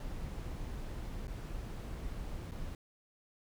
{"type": "noise with dropouts", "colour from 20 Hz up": "brown", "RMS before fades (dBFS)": -41, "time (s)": [0, 2.75], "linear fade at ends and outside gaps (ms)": 2, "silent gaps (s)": [[1.271, 1.279], [2.512, 2.517]], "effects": []}